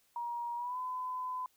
sine tone with pitch glide, 949 to 1011.3 Hz, A#5 to B5, +31 to +41 cents, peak -35 dBFS, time 0.16-1.46 s, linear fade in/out 2 ms, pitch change +110 cents, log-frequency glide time 0.56-0.78 s, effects white hiss -71 dBFS RMS until 1.56 s

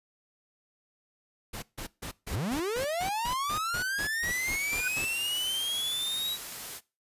pink noise bursts, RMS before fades -38 dBFS, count 15, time 1.53-5.055 s, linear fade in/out 10 ms, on 95 ms, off 150 ms
45% pulse linear sweep, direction up, 35.15 to 3909 Hz, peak -29 dBFS, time 2.29-6.38 s, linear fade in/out 50 ms
white noise, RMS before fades -40 dBFS, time 4.27-6.81 s, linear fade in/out 50 ms
sine tone with exponential growth, 1505 Hz, F#6, 29 cents sharp, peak -25 dBFS, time 4.75-4.88 s, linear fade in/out 5 ms, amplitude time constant 28 ms
effects noise-tail reverb RT60 0.3 s tail -22 dB re dry + resampled to 32000 Hz

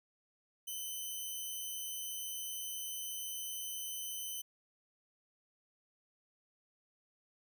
5% pulse tone, 3039 Hz, F#7, 46 cents sharp, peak -31 dBFS, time 0.67-4.42 s, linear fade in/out 10 ms, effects none

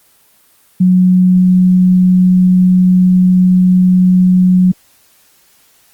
sine tone, 182.9 Hz, F#3, 20 cents flat, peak -5 dBFS, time 0.8-4.72 s, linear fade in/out 10 ms, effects white hiss -50 dBFS RMS until 5.93 s + Opus 24 kbps

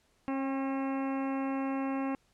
harmonic tone with a mistuned harmonic, 270.4 Hz, C#4, 43 cents flat, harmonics 1 / 2 / 3 / 4 / 5 / 6 / 7 / 8 / 9 / 10, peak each -31 / -40 / -40 / -42 / -50 / -51 / -52 / -51 / -55 / -51 dBFS, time 0.28-2.15 s, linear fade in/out 0 ms, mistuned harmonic 3, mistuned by -18 cents, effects pink hiss -70 dBFS RMS until 2.33 s + low-pass 10000 Hz 12 dB/octave

